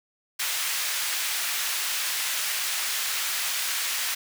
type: high-pass noise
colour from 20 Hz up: pink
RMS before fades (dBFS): -28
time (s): 0.39-4.15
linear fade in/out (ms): 10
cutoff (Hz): 1800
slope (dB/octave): 12
effects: none